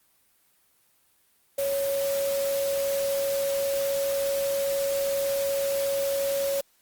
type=tone in noise; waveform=sine; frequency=555 Hz; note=C#5; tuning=2 cents sharp; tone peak=-24 dBFS; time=1.58-6.61 s; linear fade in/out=5 ms; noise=white; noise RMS=-35 dBFS; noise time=1.58-6.61 s; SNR=+8 dB; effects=white hiss -65 dBFS RMS until 6.81 s + Opus 32 kbps